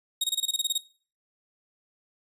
sawtooth tone bursts, 3752 Hz, A#7, 11 cents sharp, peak -20 dBFS, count 11, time 0.21-0.78 s, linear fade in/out 5 ms, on 30 ms, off 24 ms, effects noise-tail reverb RT60 0.4 s tail -19 dB re dry + resampled to 32000 Hz

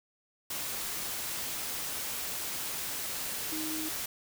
sine tone in noise, 313.1 Hz, D#4, 11 cents sharp, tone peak -36 dBFS, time 3.52-3.89 s, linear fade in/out 5 ms, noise white, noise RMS -36 dBFS, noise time 0.5-4.06 s, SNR -3 dB, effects none

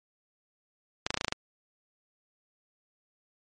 clicks, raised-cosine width 0.2 ms, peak -10 dBFS, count 8, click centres 1.065 / 1.105 / 1.143 / 1.174 / 1.211 / 1.246 / 1.282 / 1.324 s, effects MP3 48 kbps

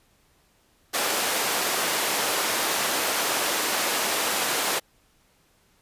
pink high-pass noise, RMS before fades -25 dBFS, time 0.93-4.8 s, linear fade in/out 20 ms, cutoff 460 Hz, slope 12 dB/octave, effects pink hiss -63 dBFS RMS until 5.81 s + resampled to 32000 Hz

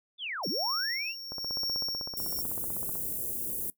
sine linear two-way sweep, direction down then up, 3607 to 151 to 2871 Hz, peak -33 dBFS, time 0.18-1.15 s, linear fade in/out 50 ms, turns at 0.48 s
square tone with tremolo, 5510 Hz, F8, 24 cents flat, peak -30 dBFS, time 0.43-2.42 s, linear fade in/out 10 ms, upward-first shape sine, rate 0.97 Hz, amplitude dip 70%
click train, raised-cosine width 1 ms, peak -28 dBFS, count 27, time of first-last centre 1.32-2.955 s, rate 15.9 Hz
white band-stop noise, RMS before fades -34 dBFS, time 2.17-3.7 s, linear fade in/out 0 ms, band 470 to 9900 Hz, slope 24 dB/octave
effects noise-tail reverb RT60 0.1 s tail -19 dB re dry

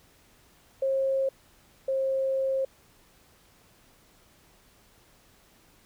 sine tone pair in turn, 537 / 534 Hz, C5 / C5, +45 / +35 cents, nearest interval unison, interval 10 cents, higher first, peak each -23 / -24 dBFS, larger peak first, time 0.82-1.29 / 1.88-2.65 s, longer second, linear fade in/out 5 ms, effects pink hiss -60 dBFS RMS until 5.85 s

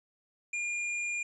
square tone, 2412 Hz, D7, 46 cents sharp, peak -32 dBFS, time 0.53-1.23 s, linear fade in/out 5 ms, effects resampled to 24000 Hz

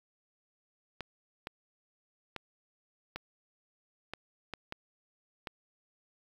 clicks, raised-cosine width 0.3 ms, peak -22 dBFS, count 8, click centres 1.007 / 1.471 / 2.363 / 3.16 / 4.136 / 4.537 / 4.724 / 5.472 s, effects 8-bit

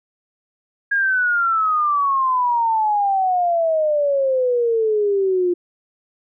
sine exponential sweep, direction down, 1642 to 349.2 Hz, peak -15 dBFS, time 0.91-5.54 s, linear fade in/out 10 ms, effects none

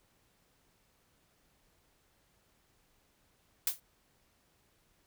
blue noise with exponential decay, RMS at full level -26 dBFS, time 3.67-3.8 s, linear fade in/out 2 ms, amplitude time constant 28 ms, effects pink hiss -71 dBFS RMS until 5.06 s

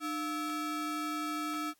square ring-modulated tone, 503 Hz, B4, 32 cents sharp, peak -31 dBFS, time 0-1.74 s, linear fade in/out 50 ms, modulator 805 Hz, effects white hiss -71 dBFS RMS until 1.79 s + AAC 64 kbps

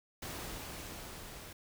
pink noise with level ramp, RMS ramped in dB -42 to -49 dBFS, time 0.22-1.53 s, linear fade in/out 5 ms, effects none

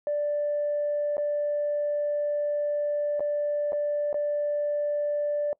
sine tone with dropouts, 587.3 Hz, D5, in tune, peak -23 dBFS, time 0.07-5.53 s, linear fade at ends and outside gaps 1 ms, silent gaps 1.169-1.18 / 3.196-3.205 / 3.722-3.73 / 4.129-4.143 s, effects noise-tail reverb RT60 0.1 s tail -24 dB re dry + tanh soft clip ceiling -20 dBFS

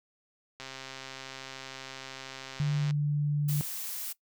click train, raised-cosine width 0.2 ms, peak -24 dBFS, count 308, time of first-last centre 0.6-2.908 s, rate 133 Hz
sine tone, 146.83 Hz, D3, in tune, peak -25 dBFS, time 2.6-3.61 s, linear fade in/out 0 ms
blue noise, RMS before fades -37 dBFS, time 3.48-4.13 s, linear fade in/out 10 ms
effects noise-tail reverb RT60 0.1 s tail -19 dB re dry

